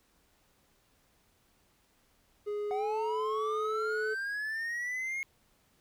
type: tone with pitch glide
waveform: triangle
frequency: 415.3 to 433.2 Hz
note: G#4 to A4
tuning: 0 to -27 cents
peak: -30 dBFS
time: 2.46-4.15 s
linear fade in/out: 20 ms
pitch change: +73 cents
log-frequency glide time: 2.76-2.85 s
type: linear sweep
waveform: triangle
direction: up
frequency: 733 to 2168 Hz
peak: -31 dBFS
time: 2.71-5.23 s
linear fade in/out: 0 ms
effects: pink hiss -69 dBFS RMS until 5.8 s